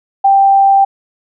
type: tone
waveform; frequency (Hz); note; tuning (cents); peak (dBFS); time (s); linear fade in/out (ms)
sine; 786; G5; +4; -5; 0.24-0.85; 10
effects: none